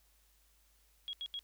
sine tone bursts, 3307 Hz, G#7, 8 cents flat, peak -38 dBFS, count 3, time 1.08-1.391 s, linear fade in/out 0 ms, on 51 ms, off 79 ms, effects added 51 Hz sine -69 dBFS peak until 1.43 s + white hiss -71 dBFS RMS until 1.43 s

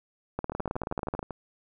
two click trains, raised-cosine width 1 ms, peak -16 / -21 dBFS, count 16 / 11, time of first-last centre 0.39-1.192 / 0.52-1.307 s, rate 18.7 / 12.7 Hz, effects none

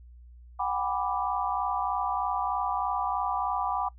sine chord, G major seventh, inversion third, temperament equal with one note detuned, 740 / 803.2 / 987.8 / 1174.7 Hz, F#5 / G5 / B5 / D6, 0 / +42 / 0 / 0 cents, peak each -32 dBFS, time 0.59-3.89 s, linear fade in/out 10 ms, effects noise-tail reverb RT60 0.1 s tail -21 dB re dry + added 60 Hz sine -47 dBFS peak until 3.98 s

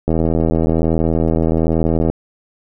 click train, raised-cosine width 2 ms, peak -3 dBFS, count 165, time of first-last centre 0.08-2.1 s, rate 81.2 Hz, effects none

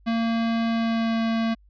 square tone with pitch glide, 228.8 to 226.6 Hz, A#3 to A#3, -32 to -49 cents, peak -22 dBFS, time 0.06-1.55 s, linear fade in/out 20 ms, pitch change -17 cents, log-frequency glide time 0.68-1.21 s, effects added 50 Hz sine -52 dBFS peak until 1.69 s + resampled to 11025 Hz

